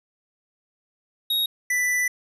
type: tone pair in turn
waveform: square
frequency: 3770 / 1982.7 Hz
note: A#7 / B6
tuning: +19 / +6 cents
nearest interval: major seventh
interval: 1113 cents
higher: first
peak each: -21 dBFS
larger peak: neither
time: 1.3-1.46 / 1.7-2.08 s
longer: second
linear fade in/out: 5 ms
effects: resampled to 32000 Hz + 10-bit